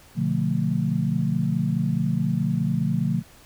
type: chord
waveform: sine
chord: B half-diminished seventh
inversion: none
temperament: just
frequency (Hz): 123.47 / 148.16 / 177.8 / 222.2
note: B2 / D3 / F3 / A3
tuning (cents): 0 / +16 / +31 / +17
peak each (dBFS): -28 / -25 / -25 / -27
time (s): 0.15-3.23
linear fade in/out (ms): 50
effects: pink hiss -51 dBFS RMS until 3.45 s